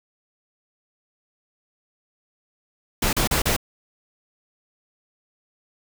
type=noise bursts; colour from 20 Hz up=pink; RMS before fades=-21 dBFS; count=4; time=3.02-3.565 s; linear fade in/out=5 ms; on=110 ms; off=35 ms; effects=none

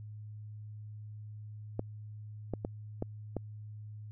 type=clicks; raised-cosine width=2 ms; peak=-20 dBFS; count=5; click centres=1.794 / 2.537 / 2.649 / 3.024 / 3.367 s; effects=added 106 Hz sine -43 dBFS peak until 4.11 s

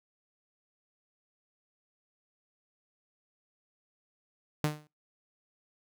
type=tone with exponential decay; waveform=sawtooth; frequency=151 Hz; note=D3; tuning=48 cents sharp; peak=-19 dBFS; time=4.64-4.87 s; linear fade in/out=0 ms; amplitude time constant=48 ms; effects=noise-tail reverb RT60 0.2 s tail -21 dB re dry

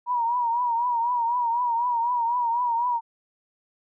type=tone with vibrato; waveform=sine; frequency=953 Hz; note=A#5; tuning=38 cents sharp; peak=-21 dBFS; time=0.06-3.01 s; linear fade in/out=50 ms; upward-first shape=triangle; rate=4 Hz; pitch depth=83 cents each way; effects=none

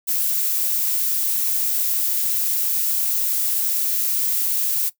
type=noise; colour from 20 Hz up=violet; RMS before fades=-21 dBFS; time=0.07-4.9 s; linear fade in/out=20 ms; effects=noise-tail reverb RT60 0.1 s tail -17 dB re dry

